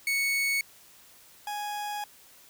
40% pulse tone pair in turn, 2217 / 830.4 Hz, C#7 / G#5, 0 / 0 cents, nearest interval octave + perfect fourth, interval 1700 cents, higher first, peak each -24 / -31 dBFS, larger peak first, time 0.07-0.61 / 1.47-2.04 s, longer second, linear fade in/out 2 ms, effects white hiss -55 dBFS RMS until 2.49 s

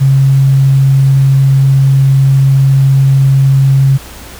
sine tone, 135.6 Hz, C#3, 38 cents flat, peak -4 dBFS, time 0-3.98 s, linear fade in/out 20 ms, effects added 60 Hz sine -34 dBFS peak until 4.39 s + pink hiss -31 dBFS RMS until 4.39 s

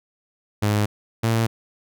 sawtooth tone pair in turn, 104.5 / 113.57 Hz, G#2 / A#2, +11 / -45 cents, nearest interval minor second, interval 144 cents, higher second, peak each -14 dBFS, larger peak neither, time 0.62-0.86 / 1.23-1.47 s, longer neither, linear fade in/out 10 ms, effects none

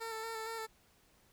15% pulse tone with vibrato, 448 Hz, A4, 31 cents sharp, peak -33 dBFS, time 0-0.67 s, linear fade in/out 20 ms, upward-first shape square, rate 4.3 Hz, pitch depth 22 cents each way, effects pink hiss -68 dBFS RMS until 1.32 s

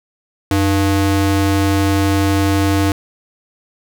square ring-modulated tone, 196 Hz, G3, in tune, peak -10 dBFS, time 0.51-2.92 s, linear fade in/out 2 ms, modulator 106 Hz, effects none

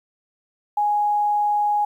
sine tone, 830.6 Hz, G#5, in tune, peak -17 dBFS, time 0.77-1.85 s, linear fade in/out 5 ms, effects 9-bit

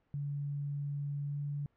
sine tone with pitch glide, 143.2 to 144.2 Hz, D3 to D3, -43 to -31 cents, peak -34 dBFS, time 0.14-1.66 s, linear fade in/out 0 ms, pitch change +12 cents, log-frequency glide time 1.23-1.38 s, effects pink hiss -75 dBFS RMS until 1.76 s + low-pass 2000 Hz 12 dB/octave

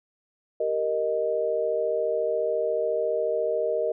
sine chord, Eb major, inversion first, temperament equal, 392 / 466.2 / 622.3 Hz, G4 / Bb4 / Eb5, 0 / 0 / 0 cents, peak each -32 / -26 / -26 dBFS, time 0.6-3.92 s, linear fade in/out 5 ms, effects none

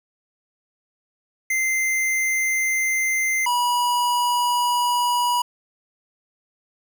square tone pair in turn, 2080 / 971.5 Hz, C7 / B5, -11 / -29 cents, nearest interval octave + minor second, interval 1318 cents, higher first, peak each -20 / -19 dBFS, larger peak second, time 1.5-3.46 / 3.46-5.42 s, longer neither, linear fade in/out 5 ms, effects none

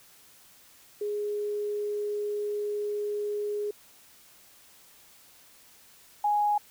sine tone pair in turn, 415.3 / 830.6 Hz, G#4 / G#5, 0 / 0 cents, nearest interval octave, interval 1200 cents, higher second, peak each -28 / -22 dBFS, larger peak second, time 1.01-3.71 / 6.24-6.58 s, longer first, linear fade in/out 5 ms, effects white hiss -56 dBFS RMS until 6.7 s

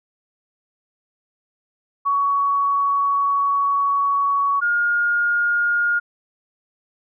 sine tone pair in turn, 1122 / 1422.2 Hz, C#6 / F6, +21 / +31 cents, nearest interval major third, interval 410 cents, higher second, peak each -16 dBFS, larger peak neither, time 2.05-4.61 / 4.61-6 s, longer first, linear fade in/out 20 ms, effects none

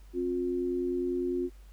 sine tone pair together, 266.3 / 356.3 Hz, C4 / F4, +31 / +35 cents, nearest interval perfect fourth, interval 504 cents, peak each -33 / -29 dBFS, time 0.13-1.5 s, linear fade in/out 50 ms, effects added 49 Hz sine -48 dBFS peak until 1.72 s + pink hiss -64 dBFS RMS until 1.72 s

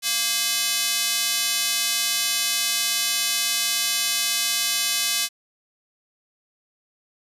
square tone with high-pass filter, 231.8 Hz, A#3, 10 cents flat, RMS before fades -23 dBFS, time 0.02-5.29 s, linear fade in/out 50 ms, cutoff 3600 Hz, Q 0.87, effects resampled to 32000 Hz

